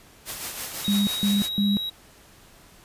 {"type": "noise with tremolo", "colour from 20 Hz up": "white", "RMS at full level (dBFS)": -31, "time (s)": [0.25, 1.5], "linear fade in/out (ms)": 50, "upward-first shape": "sine", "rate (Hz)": 6, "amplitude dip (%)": 45}
{"type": "tone with pitch glide", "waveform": "triangle", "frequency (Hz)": [3793, 3844], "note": ["A#7", "B7"], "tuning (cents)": [29, -48], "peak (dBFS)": -26, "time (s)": [0.84, 1.9], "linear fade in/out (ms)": 10, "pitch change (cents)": 23, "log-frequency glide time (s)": [1.11, 1.69]}
{"type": "tone bursts", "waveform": "sine", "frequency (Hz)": 202.2, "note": "G#3", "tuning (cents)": -46, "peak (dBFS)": -19, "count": 3, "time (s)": [0.88, 1.77], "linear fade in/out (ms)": 0, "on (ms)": 190, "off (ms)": 160}
{"effects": ["pink hiss -52 dBFS RMS until 2.84 s", "resampled to 32000 Hz"]}